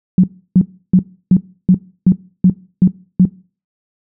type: tone bursts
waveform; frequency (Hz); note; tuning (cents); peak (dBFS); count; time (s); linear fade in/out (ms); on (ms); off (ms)
sine; 183.3; F#3; -16; -4; 9; 0.18-3.253; 2; 57; 320
effects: noise-tail reverb RT60 0.4 s tail -21 dB re dry